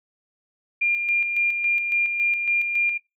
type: tone with tremolo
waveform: sine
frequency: 2400 Hz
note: D7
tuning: 37 cents sharp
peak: -18 dBFS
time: 0.81-2.98 s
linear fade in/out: 10 ms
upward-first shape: square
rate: 3.6 Hz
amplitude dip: 45%
effects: noise-tail reverb RT60 0.2 s tail -20 dB re dry